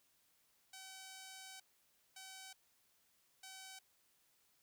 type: tone bursts at uneven times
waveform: 5% pulse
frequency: 763 Hz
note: G5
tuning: 47 cents flat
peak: -40 dBFS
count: 3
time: 0.73-1.6 / 2.16-2.53 / 3.43-3.79 s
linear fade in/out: 5 ms
effects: white hiss -75 dBFS RMS until 4.62 s